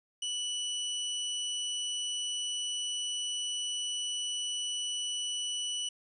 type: tone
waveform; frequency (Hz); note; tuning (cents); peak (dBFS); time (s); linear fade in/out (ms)
sawtooth; 2960; F#7; 0; -29; 0.22-5.89; 5
effects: resampled to 24000 Hz + 11-bit